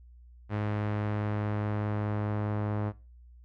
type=tone with low-pass filter sweep; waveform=sawtooth; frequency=104.8 Hz; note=G#2; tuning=16 cents sharp; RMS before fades=-31 dBFS; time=0.49-2.93 s; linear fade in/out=50 ms; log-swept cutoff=2000 to 1200 Hz; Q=0.95; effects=noise-tail reverb RT60 0.3 s tail -20 dB re dry + added 60 Hz sine -50 dBFS peak until 3.44 s